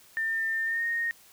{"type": "tone with pitch glide", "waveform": "sine", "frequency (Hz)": [1801, 1854.8], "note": ["A6", "A#6"], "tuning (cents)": [40, -9], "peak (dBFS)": -26, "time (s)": [0.17, 1.11], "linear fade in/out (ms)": 0, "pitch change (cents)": 51, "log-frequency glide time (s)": [0.64, 0.84], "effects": ["white hiss -56 dBFS RMS until 1.32 s"]}